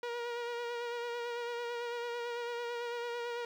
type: tone with vibrato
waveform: sawtooth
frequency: 476.2 Hz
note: A#4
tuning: 37 cents sharp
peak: -32 dBFS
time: 0.03-3.45 s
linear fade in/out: 2 ms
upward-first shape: sine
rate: 9 Hz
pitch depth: 25 cents each way
effects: low-pass 4000 Hz 12 dB/octave + 11-bit